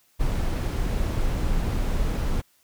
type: noise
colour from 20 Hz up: brown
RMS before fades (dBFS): -24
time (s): 0.19-2.42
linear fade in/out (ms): 20
effects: white hiss -63 dBFS RMS until 2.63 s